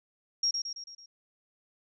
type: tone with echo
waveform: sine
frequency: 5588 Hz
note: F8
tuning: in tune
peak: -24 dBFS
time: 0.43-0.51 s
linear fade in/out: 5 ms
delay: 110 ms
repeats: 5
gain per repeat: -5 dB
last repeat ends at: 1.06 s
effects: none